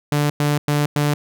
sawtooth tone bursts, 146.83 Hz, D3, in tune, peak -12 dBFS, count 4, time 0.12-1.14 s, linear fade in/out 2 ms, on 180 ms, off 100 ms, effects none

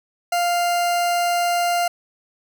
40% pulse tone, 698.5 Hz, F5, in tune, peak -17 dBFS, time 0.32-1.88 s, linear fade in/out 5 ms, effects none

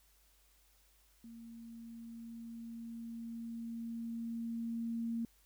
sine tone with level ramp, 230.5 Hz, A#3, 19 cents flat, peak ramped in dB -49 to -34 dBFS, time 1.24-5.25 s, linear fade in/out 2 ms, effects added 50 Hz sine -69 dBFS peak until 5.45 s + white hiss -70 dBFS RMS until 5.45 s

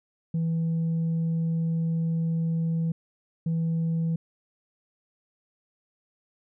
sine tone pair in turn, 164.3 / 164.3 Hz, E3 / E3, -5 / -5 cents, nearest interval unison, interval 0 cents, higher neither, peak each -21 dBFS, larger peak neither, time 0.34-2.92 / 3.46-4.16 s, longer first, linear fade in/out 5 ms, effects tanh soft clip ceiling -22 dBFS

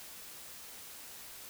silence, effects white hiss -49 dBFS RMS until 1.49 s

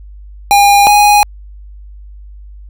square tone pair in turn, 810 / 827 Hz, G#5 / G#5, -43 / -8 cents, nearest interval unison, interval 35 cents, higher second, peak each -5 dBFS, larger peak neither, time 0.51-0.87 / 0.87-1.23 s, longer neither, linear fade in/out 0 ms, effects added 50 Hz sine -30 dBFS peak until 2.69 s

